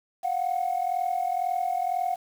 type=tone pair together; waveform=sine; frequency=706 / 748 Hz; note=F5 / F#5; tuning=+19 / +19 cents; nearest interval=minor second; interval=100 cents; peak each=-26 dBFS; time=0.23-2.16 s; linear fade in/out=20 ms; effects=tanh soft clip ceiling -19 dBFS + 8-bit